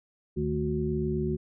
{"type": "harmonic tone with a mistuned harmonic", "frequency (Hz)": 73.42, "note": "D2", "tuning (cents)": 0, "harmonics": [1, 2, 3, 5], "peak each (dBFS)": [-34, -31, -32, -30], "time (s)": [0.36, 1.37], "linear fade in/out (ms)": 20, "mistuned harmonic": 2, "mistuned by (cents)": 64, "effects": []}